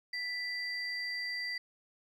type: tone pair together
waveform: sine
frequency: 1981 / 4708 Hz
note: B6 / D8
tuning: +5 / +3 cents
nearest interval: octave + minor third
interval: 1498 cents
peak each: -35 / -38 dBFS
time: 0.13-1.58 s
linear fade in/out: 5 ms
effects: tanh soft clip ceiling -29 dBFS + 12-bit